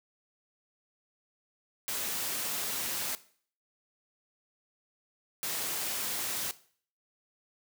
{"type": "noise bursts at uneven times", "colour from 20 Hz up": "white", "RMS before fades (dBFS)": -34, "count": 2, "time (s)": [[1.88, 3.15], [5.43, 6.51]], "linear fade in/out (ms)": 0, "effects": ["noise-tail reverb RT60 0.5 s tail -17 dB re dry", "high-pass 100 Hz 12 dB/octave"]}